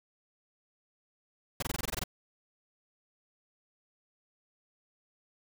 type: noise bursts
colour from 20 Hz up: pink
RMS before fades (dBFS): -33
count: 10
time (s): 1.6-2.039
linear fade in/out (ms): 5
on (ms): 25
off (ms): 21
effects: none